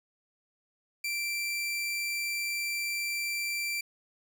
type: tone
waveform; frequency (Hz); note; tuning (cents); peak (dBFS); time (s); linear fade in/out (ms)
sawtooth; 2349; D7; 0; -27; 1.04-3.81; 5
effects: none